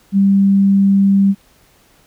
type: tone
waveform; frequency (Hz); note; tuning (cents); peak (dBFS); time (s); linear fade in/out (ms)
sine; 196.8; G3; +7; -8; 0.12-1.35; 50
effects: pink hiss -52 dBFS RMS until 2.06 s